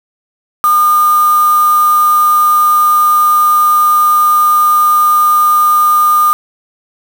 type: tone with quantisation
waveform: sine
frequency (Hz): 1215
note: D#6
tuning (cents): -42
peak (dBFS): -6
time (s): 0.64-6.33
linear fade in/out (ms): 0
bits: 3
effects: none